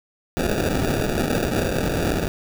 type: noise with sample-and-hold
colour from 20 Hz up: white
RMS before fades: -22 dBFS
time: 0.37-2.28 s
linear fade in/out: 0 ms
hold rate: 1050 Hz
effects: none